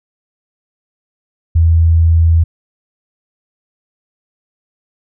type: tone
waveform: sine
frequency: 82.41 Hz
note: E2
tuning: in tune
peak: -6 dBFS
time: 1.55-2.44 s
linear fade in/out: 10 ms
effects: none

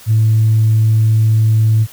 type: tone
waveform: sine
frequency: 110 Hz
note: A2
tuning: in tune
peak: -7 dBFS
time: 0.06-1.87 s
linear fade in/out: 50 ms
effects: tanh soft clip ceiling -4 dBFS + white hiss -39 dBFS RMS until 1.92 s

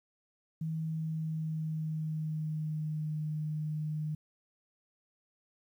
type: tone with pitch glide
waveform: sine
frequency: 159.9 to 153.39 Hz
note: D#3 to D#3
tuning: +48 to -24 cents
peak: -32 dBFS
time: 0.61-4.15 s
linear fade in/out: 5 ms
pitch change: -72 cents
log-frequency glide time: 0.73-3.18 s
effects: 11-bit

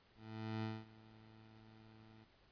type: tone with ADSR envelope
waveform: 20% pulse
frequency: 110.2 Hz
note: A2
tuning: 3 cents sharp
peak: -34 dBFS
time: 0.15-2.25 s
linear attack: 480 ms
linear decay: 220 ms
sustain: -21 dB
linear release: 14 ms
effects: pink hiss -70 dBFS RMS until 2.51 s + resampled to 11025 Hz

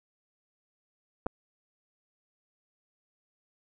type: clicks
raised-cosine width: 1 ms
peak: -24 / -15 dBFS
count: 2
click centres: 1.262 / 1.266 s
effects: none

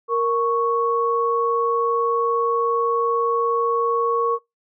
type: tone pair together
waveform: sine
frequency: 466.2 / 1108.7 Hz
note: A#4 / C#6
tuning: 0 / 0 cents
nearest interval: octave + minor third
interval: 1500 cents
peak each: -20 dBFS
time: 0.08-4.39 s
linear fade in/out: 50 ms
effects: noise-tail reverb RT60 0.2 s tail -25 dB re dry

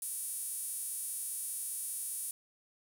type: tone with high-pass filter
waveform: sawtooth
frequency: 382.5 Hz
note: G4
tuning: 42 cents flat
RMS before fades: -39 dBFS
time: 0.02-2.31 s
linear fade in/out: 2 ms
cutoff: 10000 Hz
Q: 4.5
effects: none

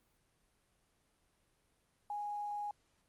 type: tone with quantisation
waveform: sine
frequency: 827 Hz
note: G#5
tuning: 8 cents flat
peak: -37 dBFS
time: 2.1-2.71 s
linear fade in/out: 2 ms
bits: 11
effects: pink hiss -75 dBFS RMS until 3.08 s + Opus 32 kbps

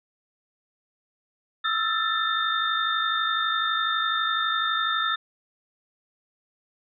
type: tone cluster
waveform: sine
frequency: 1296 / 1348 / 1767 / 3628 Hz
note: E6 / E6 / A6 / A#7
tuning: -30 / +38 / +7 / -48 cents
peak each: -28 dBFS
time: 1.64-5.16 s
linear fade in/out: 10 ms
effects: none

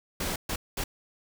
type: noise bursts at uneven times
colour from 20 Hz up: pink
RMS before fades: -31 dBFS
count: 3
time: 0.2-0.36 / 0.49-0.56 / 0.77-0.84 s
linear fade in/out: 5 ms
effects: none

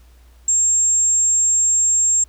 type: tone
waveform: sine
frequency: 7500 Hz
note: A#8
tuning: 10 cents sharp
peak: -13 dBFS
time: 0.48-2.24 s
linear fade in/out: 5 ms
effects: added 60 Hz sine -45 dBFS peak until 2.28 s + pink hiss -57 dBFS RMS until 2.28 s

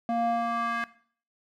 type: tone with band-pass filter sweep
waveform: square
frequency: 233.1 Hz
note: A#3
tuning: in tune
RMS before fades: -28 dBFS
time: 0.09-0.84 s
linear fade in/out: 0 ms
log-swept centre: 540 to 1600 Hz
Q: 2.6
effects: noise-tail reverb RT60 0.5 s tail -17 dB re dry

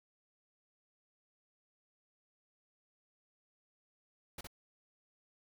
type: noise with echo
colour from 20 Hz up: pink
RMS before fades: -45 dBFS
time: 4.38-4.41 s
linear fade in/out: 5 ms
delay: 62 ms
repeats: 1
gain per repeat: -2 dB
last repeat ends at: 4.472 s
effects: none

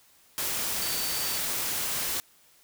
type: tone in noise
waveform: sine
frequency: 4571 Hz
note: D8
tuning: 48 cents flat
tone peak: -36 dBFS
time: 0.82-1.38 s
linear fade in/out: 0 ms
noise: white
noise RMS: -30 dBFS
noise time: 0.38-2.2 s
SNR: -9 dB
effects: white hiss -60 dBFS RMS until 2.63 s

